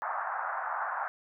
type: band-pass noise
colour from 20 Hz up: pink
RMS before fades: -34 dBFS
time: 0.02-1.08 s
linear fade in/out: 0 ms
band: 710 to 1600 Hz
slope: 48 dB/octave
effects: none